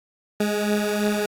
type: beating tone pair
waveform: 20% pulse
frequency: 207.7 / 210.7 Hz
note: G#3 / G#3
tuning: 0 / +25 cents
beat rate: 3 Hz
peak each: -17 / -22 dBFS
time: 0.4-1.26 s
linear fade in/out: 5 ms
effects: AAC 64 kbps